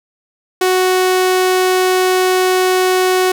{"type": "tone", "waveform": "sawtooth", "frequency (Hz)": 370, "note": "F#4", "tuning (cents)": 0, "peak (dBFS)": -7, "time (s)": [0.61, 3.32], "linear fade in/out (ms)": 5, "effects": []}